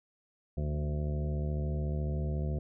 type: harmonic tone with a mistuned harmonic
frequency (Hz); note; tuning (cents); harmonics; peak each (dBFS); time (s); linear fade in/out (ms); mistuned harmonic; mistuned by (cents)
74; D2; +14; 1 / 2 / 3 / 4 / 5 / 6 / 7 / 8 / 9; -32 / -34 / -42 / -52 / -44 / -53 / -46 / -57 / -48; 0.57-2.59; 5; 2; +25
effects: none